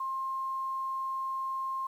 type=tone with quantisation; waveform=sine; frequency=1062 Hz; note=C6; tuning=25 cents sharp; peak=-31 dBFS; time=0-1.87 s; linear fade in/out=5 ms; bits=10; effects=none